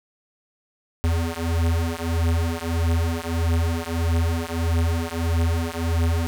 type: beating tone pair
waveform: square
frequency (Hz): 82.41 / 84.01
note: E2 / E2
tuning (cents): 0 / +33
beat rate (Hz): 1.6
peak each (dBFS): -24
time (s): 1.04-6.27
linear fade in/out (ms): 0
effects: none